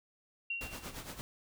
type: tone with exponential decay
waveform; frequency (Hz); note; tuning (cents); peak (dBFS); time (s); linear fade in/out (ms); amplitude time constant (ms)
sine; 2751; F7; -27; -32; 0.5-1.01; 5; 110
type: noise with tremolo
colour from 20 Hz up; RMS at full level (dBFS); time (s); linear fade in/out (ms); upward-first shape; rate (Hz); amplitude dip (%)
pink; -42; 0.61-1.21; 0; sine; 8.7; 70
effects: none